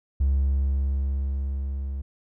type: tone with level ramp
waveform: triangle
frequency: 68.3 Hz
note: C#2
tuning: 25 cents flat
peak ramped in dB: -15 to -26 dBFS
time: 0.2-2.02 s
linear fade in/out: 10 ms
effects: tanh soft clip ceiling -14 dBFS